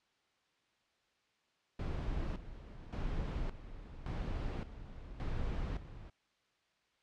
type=noise with tremolo; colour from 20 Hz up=brown; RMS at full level=-37 dBFS; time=1.79-6.1 s; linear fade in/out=5 ms; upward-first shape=square; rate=0.88 Hz; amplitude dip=75%; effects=white hiss -75 dBFS RMS until 7.02 s + low-pass 4000 Hz 12 dB/octave